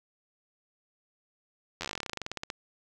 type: slowing click train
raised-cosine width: 0.2 ms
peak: -17 dBFS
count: 23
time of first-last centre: 1.81-2.502 s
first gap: 11 ms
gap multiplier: 1.09
effects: none